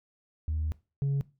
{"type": "tone pair in turn", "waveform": "sine", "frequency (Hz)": [77.78, 139.23], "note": ["D#2", "C#3"], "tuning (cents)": [0, 8], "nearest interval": "minor seventh", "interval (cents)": 1008, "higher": "second", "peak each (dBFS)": [-26, -22], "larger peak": "second", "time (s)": [[0.48, 0.72], [1.02, 1.21]], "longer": "first", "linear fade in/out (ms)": 0, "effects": ["noise-tail reverb RT60 0.3 s tail -21 dB re dry", "tanh soft clip ceiling -24 dBFS"]}